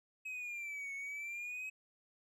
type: exponential two-way sweep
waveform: triangle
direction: down then up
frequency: 2555 to 2202 to 2555 Hz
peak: -39 dBFS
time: 0.25-1.7 s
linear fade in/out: 10 ms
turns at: 0.94 s
effects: none